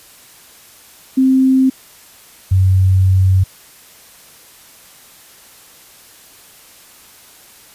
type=tone pair in turn; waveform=sine; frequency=262.6 / 94.14 Hz; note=C4 / F#2; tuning=+6 / +30 cents; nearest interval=octave + tritone; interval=1776 cents; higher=first; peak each=-8 dBFS; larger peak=neither; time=1.17-1.7 / 2.51-3.44 s; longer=second; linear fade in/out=10 ms; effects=white hiss -43 dBFS RMS until 7.74 s + resampled to 32000 Hz